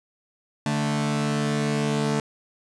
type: tone pair together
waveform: sawtooth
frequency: 146.83 / 220.1 Hz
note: D3 / A3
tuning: 0 / +1 cents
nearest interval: perfect fifth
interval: 701 cents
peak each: -21 dBFS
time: 0.66-2.2 s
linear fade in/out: 2 ms
effects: resampled to 22050 Hz